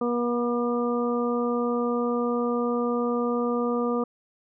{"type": "harmonic tone with a mistuned harmonic", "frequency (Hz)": 240.1, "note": "B3", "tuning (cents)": -49, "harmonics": [1, 2, 3, 4, 5], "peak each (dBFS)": [-26, -26, -36, -38, -32], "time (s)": [0.01, 4.04], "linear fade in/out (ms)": 5, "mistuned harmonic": 4, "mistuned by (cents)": 15, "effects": []}